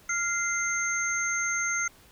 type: tone cluster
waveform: sine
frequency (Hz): 1394 / 2076 / 6340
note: F6 / C7 / G8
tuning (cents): -4 / -14 / +19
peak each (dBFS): -30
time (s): 0.09-1.88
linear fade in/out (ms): 5
effects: pink hiss -56 dBFS RMS until 2.11 s